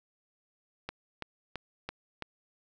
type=click train; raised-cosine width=0.3 ms; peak=-20 dBFS; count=5; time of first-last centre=0.89-2.223 s; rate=3 Hz; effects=none